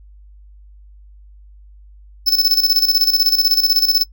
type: tone with tremolo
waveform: square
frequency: 5260 Hz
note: E8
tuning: 5 cents flat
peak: -10 dBFS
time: 2.26-4.04 s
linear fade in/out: 20 ms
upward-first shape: square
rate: 16 Hz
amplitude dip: 65%
effects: noise-tail reverb RT60 0.1 s tail -23 dB re dry + added 50 Hz sine -40 dBFS peak until 4.12 s